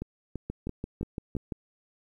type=two click trains; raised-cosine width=3 ms; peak=-21 / -20 dBFS; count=5 / 7; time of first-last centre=0.02-1.367 / 0.5-1.522 s; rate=2.97 / 5.87 Hz; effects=10-bit